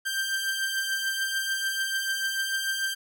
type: beating tone pair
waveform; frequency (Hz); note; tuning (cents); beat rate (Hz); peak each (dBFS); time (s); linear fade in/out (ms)
sawtooth; 1568 / 1574.8; G6 / G6; 0 / +8; 6.8; -30 / -24; 0.05-2.95; 20
effects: none